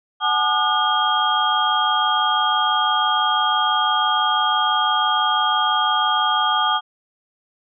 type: tone cluster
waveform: sine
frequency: 752 / 858 / 1210 / 1450 / 3241 Hz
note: F#5 / A5 / D#6 / F#6 / G#7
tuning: +28 / -44 / -49 / -35 / -43 cents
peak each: -25 / -22 / -20 / -26 / -22 dBFS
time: 0.2-6.81 s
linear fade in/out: 50 ms
effects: none